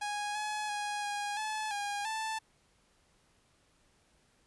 sawtooth tone with pitch steps, 827 / 846 / 828 / 821 / 862 / 815 / 881 Hz, G#5 / G#5 / G#5 / G#5 / A5 / G#5 / A5, -8 / +32 / -5 / -20 / -36 / -33 / +2 cents, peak -30 dBFS, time 0.01-2.39 s, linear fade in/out 10 ms, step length 340 ms, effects pink hiss -69 dBFS RMS until 4.46 s + resampled to 24000 Hz

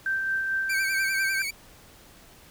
sine tone with tremolo, 1564 Hz, G6, 4 cents flat, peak -23 dBFS, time 0.06-1.42 s, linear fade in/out 2 ms, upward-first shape sine, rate 4.5 Hz, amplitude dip 30%
sawtooth tone with vibrato, 2285 Hz, D7, 48 cents flat, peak -25 dBFS, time 0.69-1.51 s, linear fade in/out 10 ms, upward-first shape triangle, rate 10 Hz, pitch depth 91 cents each way
effects pink hiss -52 dBFS RMS until 2.5 s

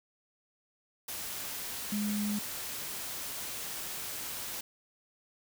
sine tone in noise, 207.7 Hz, G#3, in tune, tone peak -30 dBFS, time 1.92-2.39 s, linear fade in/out 5 ms, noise white, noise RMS -39 dBFS, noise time 1.08-4.61 s, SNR +6 dB, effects none

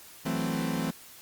40% pulse chord, F# half-diminished seventh, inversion third, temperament equal, 164.81 / 185 / 220 / 261.6 Hz, E3 / F#3 / A3 / C4, 0 / 0 / 0 / 0 cents, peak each -32 / -35 / -33 / -32 dBFS, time 0.25-0.91 s, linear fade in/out 10 ms, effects white hiss -50 dBFS RMS until 1.21 s + Opus 48 kbps

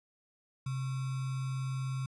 sine tone with sample-and-hold, 131.8 Hz, C3, 13 cents sharp, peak -32 dBFS, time 0.66-2.06 s, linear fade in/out 5 ms, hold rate 1225 Hz, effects resampled to 24000 Hz

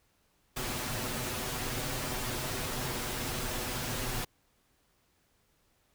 pink noise with comb filter, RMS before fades -35 dBFS, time 0.56-4.25 s, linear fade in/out 10 ms, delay 8 ms, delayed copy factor +0.6, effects pink hiss -71 dBFS RMS until 5.94 s

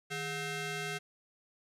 15% pulse ring-modulated tone, 568 Hz, C#5, 42 cents sharp, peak -26 dBFS, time 0.1-0.99 s, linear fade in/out 20 ms, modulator 979 Hz, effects low-pass 11000 Hz 12 dB/octave

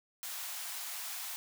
white high-pass noise, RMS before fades -41 dBFS, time 0.23-1.36 s, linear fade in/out 0 ms, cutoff 660 Hz, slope 48 dB/octave, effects none

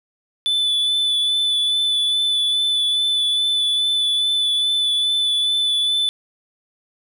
triangle tone with vibrato, 3486 Hz, A7, 17 cents flat, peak -15 dBFS, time 0.46-6.09 s, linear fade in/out 0 ms, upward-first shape sine, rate 2.4 Hz, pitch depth 18 cents each way, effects none

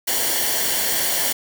white noise with comb filter, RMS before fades -21 dBFS, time 0.07-1.33 s, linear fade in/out 10 ms, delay 0.79 ms, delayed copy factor -0.6, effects none

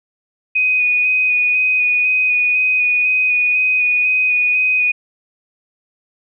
sine tone with vibrato, 2489 Hz, D#7, in tune, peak -12 dBFS, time 0.55-4.92 s, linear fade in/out 10 ms, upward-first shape square, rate 2 Hz, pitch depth 13 cents each way, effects none

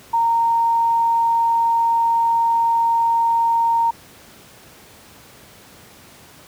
sine tone, 924 Hz, A#5, 16 cents flat, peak -14 dBFS, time 0.13-3.91 s, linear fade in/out 10 ms, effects pink hiss -45 dBFS RMS until 6.47 s + high-pass 80 Hz 12 dB/octave

